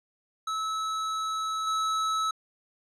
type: tone with level steps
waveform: square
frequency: 1300 Hz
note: E6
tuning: 24 cents flat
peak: -29 / -26 dBFS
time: 0.47-2.31 s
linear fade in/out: 5 ms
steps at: 1.67 s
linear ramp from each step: 2 ms
effects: low-pass 7000 Hz 12 dB/octave